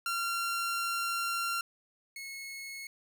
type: tone pair in turn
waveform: sawtooth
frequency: 1376 / 2184 Hz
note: F6 / C#7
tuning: -26 / -26 cents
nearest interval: minor sixth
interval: 800 cents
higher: second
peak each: -27 / -37 dBFS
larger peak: first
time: 0.06-1.61 / 2.16-2.87 s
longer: first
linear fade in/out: 2 ms
effects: none